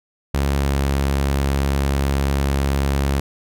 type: tone with pitch glide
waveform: sawtooth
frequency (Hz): 69.6 to 69.12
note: C#2 to C#2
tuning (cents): +8 to -4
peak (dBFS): -13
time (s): 0.34-3.2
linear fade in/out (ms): 5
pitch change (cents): -12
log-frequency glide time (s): 0.57-0.74
effects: none